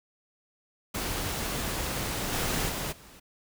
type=noise with level steps; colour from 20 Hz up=pink; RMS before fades=-32 / -29 / -33 / -51 dBFS; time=0.94-3.2 s; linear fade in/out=10 ms; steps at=2.32 / 2.68 / 2.91 s; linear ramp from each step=20 ms; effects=none